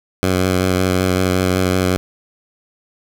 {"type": "tone with vibrato", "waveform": "10% pulse", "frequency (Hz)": 92.5, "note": "F#2", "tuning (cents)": 0, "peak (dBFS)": -6, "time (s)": [0.23, 1.97], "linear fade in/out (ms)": 0, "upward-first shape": "sine", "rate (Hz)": 5.3, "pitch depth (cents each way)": 21, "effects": []}